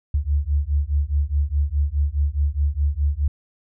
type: beating tone pair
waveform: sine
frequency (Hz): 70.1 / 74.9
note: C#2 / D2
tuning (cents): +20 / +35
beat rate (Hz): 4.8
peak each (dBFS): -21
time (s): 0.14-3.28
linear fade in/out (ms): 5
effects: none